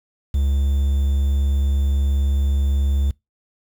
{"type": "tone with quantisation", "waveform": "triangle", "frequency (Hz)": 69.3, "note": "C#2", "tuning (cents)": 0, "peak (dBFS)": -14, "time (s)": [0.34, 3.11], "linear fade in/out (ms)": 5, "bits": 7, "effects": ["noise-tail reverb RT60 0.2 s tail -24 dB re dry"]}